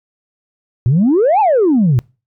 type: exponential two-way sweep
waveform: sine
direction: up then down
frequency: 112.6 to 897 to 112.6 Hz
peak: -7 dBFS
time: 0.86-1.99 s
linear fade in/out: 0 ms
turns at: 1.4 s
effects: noise-tail reverb RT60 0.3 s tail -25 dB re dry + tanh soft clip ceiling -6 dBFS